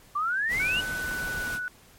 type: exponential sweep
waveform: sine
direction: up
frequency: 1142 to 2960 Hz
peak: -24 dBFS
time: 0.15-0.81 s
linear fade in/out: 10 ms
type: noise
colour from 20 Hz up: pink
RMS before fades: -37 dBFS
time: 0.48-1.6 s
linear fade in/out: 50 ms
type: tone with pitch glide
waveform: sine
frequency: 1500 to 1478.5 Hz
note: F#6 to F#6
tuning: +23 to -2 cents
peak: -29 dBFS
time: 0.6-1.68 s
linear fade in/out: 0 ms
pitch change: -25 cents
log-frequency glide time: 0.88-1.54 s
effects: pink hiss -55 dBFS RMS until 1.98 s + MP3 64 kbps